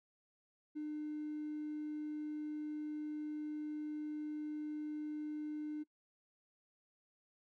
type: tone with hard clipping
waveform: triangle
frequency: 302 Hz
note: D4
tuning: 48 cents sharp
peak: -39 dBFS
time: 0.75-5.84 s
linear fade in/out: 20 ms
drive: 3 dB
effects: noise-tail reverb RT60 0.1 s tail -24 dB re dry